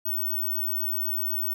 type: tone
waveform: sine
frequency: 15804 Hz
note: B9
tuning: in tune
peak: -25 dBFS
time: 0.05-1.54 s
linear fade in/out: 10 ms
effects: none